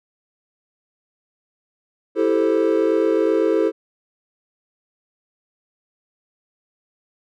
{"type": "chord", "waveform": "triangle", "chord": "A minor seventh", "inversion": "second", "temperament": "equal", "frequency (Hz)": [329.6, 392, 440, 523.3], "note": ["E4", "G4", "A4", "C5"], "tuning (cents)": [0, 0, 0, 0], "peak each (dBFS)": [-18, -20, -17, -21], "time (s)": [2.15, 3.72], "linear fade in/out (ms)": 50, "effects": ["tanh soft clip ceiling -3 dBFS"]}